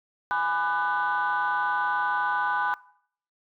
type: chord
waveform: sine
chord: G# half-diminished seventh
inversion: none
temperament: just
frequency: 830.6 / 996.7 / 1196.1 / 1495.1 Hz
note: G#5 / B5 / D6 / F#6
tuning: 0 / +16 / +31 / +18 cents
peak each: -28 / -27 / -31 / -26 dBFS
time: 0.31-2.74 s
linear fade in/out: 0 ms
effects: noise-tail reverb RT60 0.6 s tail -21 dB re dry + tanh soft clip ceiling -17 dBFS